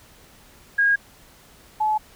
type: tone pair in turn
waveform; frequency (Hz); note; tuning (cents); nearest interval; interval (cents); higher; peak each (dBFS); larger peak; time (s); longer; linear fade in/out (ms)
sine; 1633 / 858.6; G#6 / A5; -30 / -43; major seventh; 1113; first; -15 / -18; first; 0.78-0.96 / 1.8-1.98; neither; 10
effects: pink hiss -51 dBFS RMS until 2.15 s